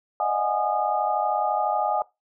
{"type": "tone cluster", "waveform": "sine", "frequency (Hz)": [603, 635, 735, 829, 1226], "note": ["D5", "D#5", "F#5", "G#5", "D#6"], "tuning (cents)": [46, 35, -12, -3, -26], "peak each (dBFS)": [-32, -31, -26, -24, -30], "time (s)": [0.2, 2.02], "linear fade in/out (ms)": 2, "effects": ["noise-tail reverb RT60 0.2 s tail -20 dB re dry"]}